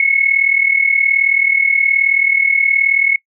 sine tone with amplitude modulation, 2192 Hz, C#7, 20 cents flat, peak -7 dBFS, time 0-3.16 s, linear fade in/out 2 ms, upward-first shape sine, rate 38.8 Hz, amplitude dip 75%, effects noise-tail reverb RT60 0.1 s tail -22 dB re dry

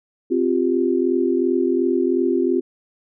sine chord, C suspended fourth, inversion none, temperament equal, 261.6 / 349.2 / 392 Hz, C4 / F4 / G4, 0 / 0 / 0 cents, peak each -21 / -19 / -22 dBFS, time 0.3-2.61 s, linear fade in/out 20 ms, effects none

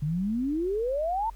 sine exponential sweep, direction up, 142.2 to 932.3 Hz, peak -25 dBFS, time 0.02-1.3 s, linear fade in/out 5 ms, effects added 46 Hz sine -41 dBFS peak until 1.35 s + pink hiss -60 dBFS RMS until 1.35 s

